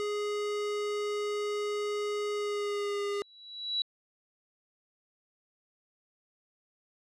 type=tone with pitch glide; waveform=square; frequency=415.3 to 406.3 Hz; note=G#4 to G#4; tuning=0 to -38 cents; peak=-31 dBFS; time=0-3.22 s; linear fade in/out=0 ms; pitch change=-38 cents; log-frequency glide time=2.33-3.02 s
type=tone with exponential growth; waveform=sine; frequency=3920 Hz; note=B7; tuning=14 cents flat; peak=-25 dBFS; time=3.13-3.82 s; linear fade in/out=2 ms; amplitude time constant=150 ms
effects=low-pass 7000 Hz 12 dB/octave